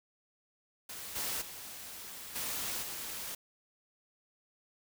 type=noise with level steps; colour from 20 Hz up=white; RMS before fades=-44 / -36 / -46 / -37 / -41 dBFS; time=0.89-3.35 s; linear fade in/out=5 ms; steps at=1.15 / 1.41 / 2.35 / 2.82 s; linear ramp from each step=10 ms; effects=none